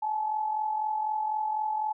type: tone with amplitude modulation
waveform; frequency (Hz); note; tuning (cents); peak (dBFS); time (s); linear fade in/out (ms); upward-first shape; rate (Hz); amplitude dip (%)
sine; 860; A5; -40; -24; 0.02-1.93; 10; sine; 44; 55
effects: none